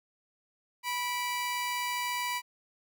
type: tone pair together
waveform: sawtooth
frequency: 981 / 2327 Hz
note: B5 / D7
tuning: -12 / -17 cents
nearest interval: octave + minor third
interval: 1495 cents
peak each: -28 / -33 dBFS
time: 0.83-2.42 s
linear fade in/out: 50 ms
effects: none